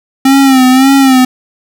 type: tone with vibrato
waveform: square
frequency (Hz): 264.5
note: C4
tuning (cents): +19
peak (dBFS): -4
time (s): 0.25-1.25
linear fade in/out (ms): 5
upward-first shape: sine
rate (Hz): 1.8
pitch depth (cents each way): 66
effects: none